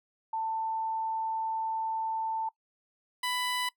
sine / 15% pulse tone pair in turn, 890 / 994.4 Hz, A5 / B5, +20 / +12 cents, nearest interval major second, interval 192 cents, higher second, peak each -29 / -23 dBFS, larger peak second, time 0.33-2.49 / 3.23-3.69 s, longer first, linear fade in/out 5 ms, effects noise-tail reverb RT60 0.1 s tail -21 dB re dry

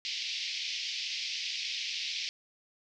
white band-pass noise, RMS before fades -36 dBFS, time 0.05-2.29 s, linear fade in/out 0 ms, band 2200 to 5400 Hz, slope 48 dB/octave, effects none

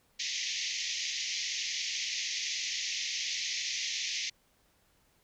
white band-pass noise, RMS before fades -35 dBFS, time 0.19-4.3 s, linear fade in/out 10 ms, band 1900 to 6600 Hz, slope 96 dB/octave, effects pink hiss -69 dBFS RMS until 5.23 s

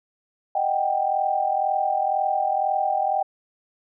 sine tone cluster, 619 / 747 / 789 Hz, D#5 / F#5 / G5, -9 / +16 / +11 cents, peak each -28 / -25 / -22 dBFS, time 0.55-3.23 s, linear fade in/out 5 ms, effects none

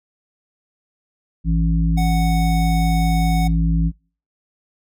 harmonic tone, 55 Hz, A1, in tune, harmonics 1 / 3 / 5, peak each -17 / -18 / -28 dBFS, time 1.44-3.92 s, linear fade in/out 50 ms
square tone, 740 Hz, F#5, in tune, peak -24 dBFS, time 1.97-3.48 s, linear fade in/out 10 ms
effects noise-tail reverb RT60 0.4 s tail -25 dB re dry

